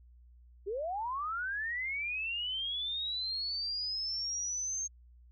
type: linear sweep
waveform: sine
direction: up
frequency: 370 to 6440 Hz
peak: -33 dBFS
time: 0.66-4.88 s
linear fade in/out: 20 ms
effects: added 60 Hz sine -55 dBFS peak until 5.31 s